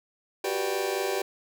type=chord; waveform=sawtooth; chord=G major seventh; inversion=third; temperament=just; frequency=367.5 / 392 / 490 / 588 Hz; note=F#4 / G4 / B4 / D5; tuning=-12 / 0 / -14 / +2 cents; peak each=-30 / -25 / -29 / -30 dBFS; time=0.44-1.22 s; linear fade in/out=5 ms; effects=none